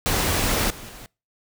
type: noise with level steps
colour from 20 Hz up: pink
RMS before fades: -22 / -39 / -41 dBFS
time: 0.06-1.06 s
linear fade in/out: 0 ms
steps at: 0.7 / 0.89 s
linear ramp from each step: 5 ms
effects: noise-tail reverb RT60 0.3 s tail -25 dB re dry